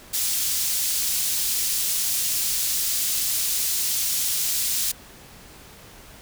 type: high-pass noise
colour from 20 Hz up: pink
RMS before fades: -24 dBFS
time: 0.13-4.92 s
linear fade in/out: 10 ms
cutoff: 5300 Hz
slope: 12 dB/octave
effects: pink hiss -46 dBFS RMS until 6.21 s